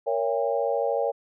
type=chord; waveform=sine; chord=A# diminished seventh; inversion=none; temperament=just; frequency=466.2 / 559.4 / 671.3 / 805.5 Hz; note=A#4 / C#5 / E5 / G5; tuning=0 / +16 / +31 / +47 cents; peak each=-27 / -26 / -31 / -30 dBFS; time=0.06-1.12 s; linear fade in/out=20 ms; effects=none